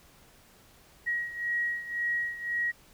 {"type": "beating tone pair", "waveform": "sine", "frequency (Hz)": [1900, 1901.9], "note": ["A#6", "A#6"], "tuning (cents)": [33, 34], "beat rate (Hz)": 1.9, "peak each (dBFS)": [-30, -34], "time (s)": [1.06, 2.72], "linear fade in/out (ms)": 20, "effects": ["pink hiss -58 dBFS RMS until 2.93 s"]}